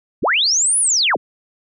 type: linear two-way sweep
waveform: sine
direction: up then down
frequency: 42 to 10320 to 42 Hz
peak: -13 dBFS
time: 0.22-1.17 s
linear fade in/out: 20 ms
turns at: 0.79 s
effects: none